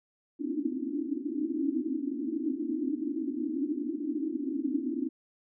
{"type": "band-pass noise", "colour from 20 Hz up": "white", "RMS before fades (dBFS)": -32, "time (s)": [0.39, 5.09], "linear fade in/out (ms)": 20, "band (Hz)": [250, 330], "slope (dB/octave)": 96, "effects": []}